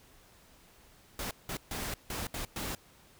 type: noise bursts at uneven times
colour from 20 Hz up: pink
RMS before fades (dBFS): -37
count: 6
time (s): 1.19-1.31 / 1.49-1.57 / 1.71-1.94 / 2.1-2.27 / 2.34-2.45 / 2.56-2.75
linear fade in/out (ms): 2
effects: pink hiss -60 dBFS RMS until 3.19 s